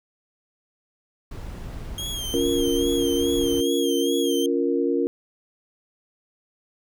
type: noise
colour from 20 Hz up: brown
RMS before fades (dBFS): -34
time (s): 1.31-3.61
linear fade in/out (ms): 5
type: tone with vibrato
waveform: sawtooth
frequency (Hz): 3225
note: G7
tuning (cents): +48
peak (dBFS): -26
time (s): 1.98-4.46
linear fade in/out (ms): 2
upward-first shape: sine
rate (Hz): 2.4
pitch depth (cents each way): 65
type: chord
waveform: sine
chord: Bb minor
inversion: first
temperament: just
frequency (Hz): 279.7 / 349.6 / 466.2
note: Db4 / F4 / Bb4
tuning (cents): +16 / +2 / 0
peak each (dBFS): -24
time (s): 2.34-5.07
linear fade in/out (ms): 0
effects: none